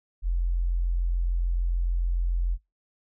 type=tone; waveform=sine; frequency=43.44 Hz; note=F1; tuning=8 cents flat; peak=-22 dBFS; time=0.22-2.58 s; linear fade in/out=50 ms; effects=noise-tail reverb RT60 0.2 s tail -24 dB re dry